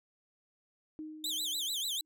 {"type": "tone with exponential decay", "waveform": "sine", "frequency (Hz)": 310, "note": "D#4", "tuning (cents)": -6, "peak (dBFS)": -38, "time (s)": [0.99, 2.05], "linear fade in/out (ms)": 0, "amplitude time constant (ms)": 230}
{"type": "tone with vibrato", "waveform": "sawtooth", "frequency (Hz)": 3520, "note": "A7", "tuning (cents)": 0, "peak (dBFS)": -30, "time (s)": [1.24, 2.01], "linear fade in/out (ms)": 2, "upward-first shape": "sine", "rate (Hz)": 6.8, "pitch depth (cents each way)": 230}
{"effects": []}